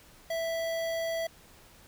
square tone with notch filter, 659.3 Hz, E5, in tune, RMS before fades -32 dBFS, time 0.3-1.27 s, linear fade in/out 5 ms, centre 8700 Hz, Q 1.8, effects pink hiss -56 dBFS RMS until 1.87 s

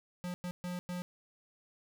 square tone bursts at uneven times, 178.5 Hz, F3, 38 cents sharp, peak -37 dBFS, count 4, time 0.24-0.34 / 0.44-0.51 / 0.64-0.79 / 0.89-1.02 s, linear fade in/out 0 ms, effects none

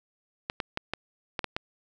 clicks, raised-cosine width 0.3 ms, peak -13 dBFS, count 7, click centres 0.499 / 0.602 / 0.774 / 0.936 / 1.392 / 1.443 / 1.565 s, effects none

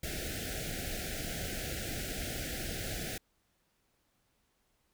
pink band-stop noise, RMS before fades -38 dBFS, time 0.03-3.18 s, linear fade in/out 5 ms, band 770 to 1400 Hz, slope 96 dB/octave, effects pink hiss -75 dBFS RMS until 4.93 s

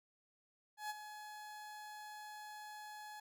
30% pulse tone with ADSR envelope, 846 Hz, G#5, 32 cents sharp, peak -36 dBFS, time 0.77-3.2 s, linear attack 130 ms, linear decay 27 ms, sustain -10 dB, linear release 5 ms, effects none

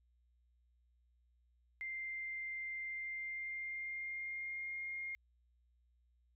sine tone with pitch glide, 2093 to 2128 Hz, C7 to C7, 0 to +29 cents, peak -40 dBFS, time 1.81-5.15 s, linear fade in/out 0 ms, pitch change +29 cents, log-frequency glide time 2.84-4.79 s, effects added 60 Hz sine -70 dBFS peak until 6.35 s

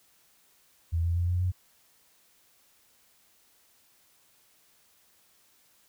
sine tone with pitch steps, 83.2 / 85.1 / 87.03 / 89.02 / 91.05 Hz, E2 / F2 / F2 / F2 / F#2, +17 / -44 / -6 / +34 / -27 cents, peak -24 dBFS, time 0.92-1.52 s, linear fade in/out 20 ms, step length 120 ms, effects white hiss -64 dBFS RMS until 5.88 s

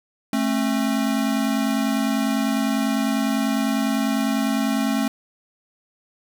square tone pair together, 219.2 / 269.2 Hz, A3 / C4, -6 / +49 cents, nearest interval major third, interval 355 cents, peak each -23 dBFS, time 0.33-5.08 s, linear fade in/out 2 ms, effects none

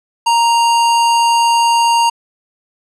square tone, 932.3 Hz, A#5, in tune, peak -10 dBFS, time 0.26-2.1 s, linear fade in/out 10 ms, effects resampled to 22050 Hz + 8-bit

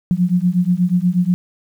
sine beating tone pair, 174.61 / 182.91 Hz, F3 / F#3, 0 / -20 cents, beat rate 8.3 Hz, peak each -16 dBFS, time 0.11-1.34 s, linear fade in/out 0 ms, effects 8-bit

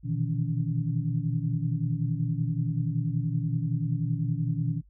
sine tone cluster, 120.7 / 126.1 / 153.8 / 164.3 / 283.2 Hz, B2 / B2 / D#3 / E3 / C#4, -39 / +36 / -20 / -5 / +37 cents, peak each -30 / -38 / -29 / -31 / -38 dBFS, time 0.03-4.82 s, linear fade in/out 50 ms, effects noise-tail reverb RT60 0.1 s tail -24 dB re dry + added 50 Hz sine -54 dBFS peak until 4.89 s

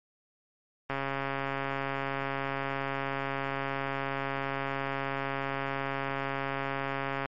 click train, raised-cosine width 0.5 ms, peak -17 dBFS, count 872, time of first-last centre 0.9-7.258 s, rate 137 Hz, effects MP3 48 kbps

